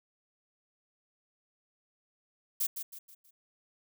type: noise with echo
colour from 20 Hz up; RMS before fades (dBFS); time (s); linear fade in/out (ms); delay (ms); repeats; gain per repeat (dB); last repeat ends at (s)
violet; -30; 2.6-2.67; 10; 160; 4; -8; 3.31
effects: none